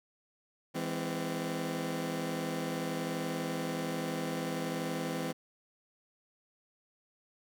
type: chord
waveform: 20% pulse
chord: E augmented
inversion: none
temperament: just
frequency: 164.81 / 206 / 257.5 Hz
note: E3 / G#3 / B#3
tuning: 0 / -14 / -28 cents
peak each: -32 / -36 / -32 dBFS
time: 0.74-5.33 s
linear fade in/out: 20 ms
effects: none